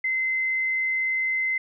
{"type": "tone", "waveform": "sine", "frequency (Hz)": 2061, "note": "C7", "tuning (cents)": -27, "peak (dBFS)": -22, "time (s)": [0.04, 1.58], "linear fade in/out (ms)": 5, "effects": []}